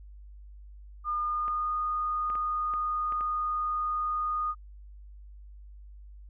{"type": "tone with pitch glide", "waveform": "sine", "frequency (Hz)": [1212, 1230.3], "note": ["D#6", "D#6"], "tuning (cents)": [-46, -20], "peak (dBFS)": -27, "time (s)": [1.04, 4.55], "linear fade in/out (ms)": 50, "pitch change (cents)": 26, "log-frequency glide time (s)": [1.19, 1.74]}
{"type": "clicks", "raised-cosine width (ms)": 0.5, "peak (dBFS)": -29, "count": 6, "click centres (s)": [1.481, 2.301, 2.354, 2.738, 3.123, 3.209]}
{"effects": ["added 50 Hz sine -45 dBFS peak until 6.29 s"]}